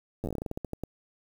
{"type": "slowing click train", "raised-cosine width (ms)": 2, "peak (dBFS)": -20, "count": 16, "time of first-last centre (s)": [0.24, 0.836], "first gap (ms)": 9, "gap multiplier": 1.19, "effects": ["8-bit"]}